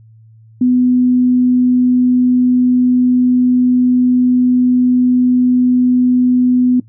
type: tone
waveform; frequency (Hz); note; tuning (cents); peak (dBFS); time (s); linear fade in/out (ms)
sine; 250; B3; +21; -8; 0.61-6.8; 5
effects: noise-tail reverb RT60 0.1 s tail -18 dB re dry + added 111 Hz sine -40 dBFS peak until 6.88 s